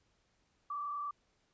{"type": "tone with frequency modulation", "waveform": "sine", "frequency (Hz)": 1164, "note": "D6", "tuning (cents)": -16, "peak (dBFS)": -36, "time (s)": [0.7, 1.11], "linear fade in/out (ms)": 5, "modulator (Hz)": 30.2, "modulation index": 0.88, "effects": ["pink hiss -75 dBFS RMS until 1.53 s", "resampled to 16000 Hz"]}